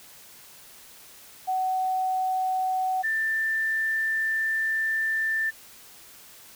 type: tone pair in turn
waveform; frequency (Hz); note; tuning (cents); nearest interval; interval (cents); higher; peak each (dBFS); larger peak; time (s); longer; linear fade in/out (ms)
sine; 750 / 1779; F#5 / A6; +23 / +19; octave + minor third; 1496; second; -23; neither; 1.47-3.03 / 3.03-5.51; second; 20
effects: white hiss -49 dBFS RMS until 6.55 s